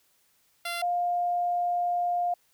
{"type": "tone pair in turn", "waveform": ["10% pulse", "sine"], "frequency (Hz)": [690, 704.9], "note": ["F5", "F5"], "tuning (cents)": [-21, 16], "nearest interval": "unison", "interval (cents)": 37, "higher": "second", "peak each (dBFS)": [-22, -24], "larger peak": "first", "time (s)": [[0.65, 0.82], [0.82, 2.34]], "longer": "second", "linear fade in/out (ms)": 5, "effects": ["white hiss -67 dBFS RMS until 2.53 s"]}